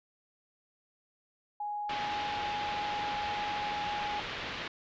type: tone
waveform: sine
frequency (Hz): 830.6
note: G#5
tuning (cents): 0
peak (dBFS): -33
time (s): 1.6-4.2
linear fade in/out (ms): 5
type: low-pass noise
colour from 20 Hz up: white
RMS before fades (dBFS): -39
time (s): 1.89-4.68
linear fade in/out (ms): 5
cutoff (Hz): 3500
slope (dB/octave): 24
effects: resampled to 16000 Hz